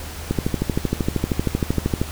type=click train; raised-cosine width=3 ms; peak=-6 dBFS; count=23; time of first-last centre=0.31-2.015 s; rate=12.9 Hz; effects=added 77 Hz sine -33 dBFS peak until 2.11 s + pink hiss -35 dBFS RMS until 2.11 s